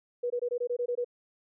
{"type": "tone bursts", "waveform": "sine", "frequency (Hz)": 485.8, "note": "B4", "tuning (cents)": -29, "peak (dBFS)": -27, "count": 9, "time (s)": [0.23, 1.046], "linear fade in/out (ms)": 10, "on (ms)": 72, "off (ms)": 21, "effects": []}